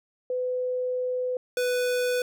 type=tone pair in turn; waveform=sine / square; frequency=503 / 495.8 Hz; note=B4 / B4; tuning=+32 / +7 cents; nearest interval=unison; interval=25 cents; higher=first; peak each=-25 / -24 dBFS; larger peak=second; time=0.3-1.37 / 1.57-2.22 s; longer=first; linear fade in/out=2 ms; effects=none